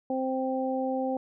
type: harmonic tone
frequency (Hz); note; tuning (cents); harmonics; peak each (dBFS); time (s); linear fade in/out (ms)
261.6; C4; 0; 1 / 2 / 3; -30 / -30 / -33; 0.1-1.17; 2
effects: none